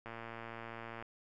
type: click train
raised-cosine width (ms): 0.5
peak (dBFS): -30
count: 112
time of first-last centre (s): 0.06-1.025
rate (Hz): 115
effects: none